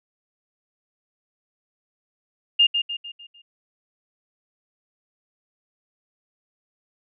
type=tone with echo; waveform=sine; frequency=2820 Hz; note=F7; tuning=16 cents sharp; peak=-12 dBFS; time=2.59-2.67 s; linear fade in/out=10 ms; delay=150 ms; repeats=5; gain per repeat=-7 dB; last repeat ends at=3.42 s; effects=none